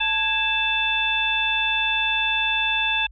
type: harmonic tone with a mistuned harmonic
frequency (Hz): 880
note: A5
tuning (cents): 0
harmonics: 1 / 2 / 3 / 4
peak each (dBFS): -28 / -28 / -22 / -25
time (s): 0-3.07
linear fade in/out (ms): 10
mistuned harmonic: 2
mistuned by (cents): -110
effects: added 50 Hz sine -43 dBFS peak until 3.11 s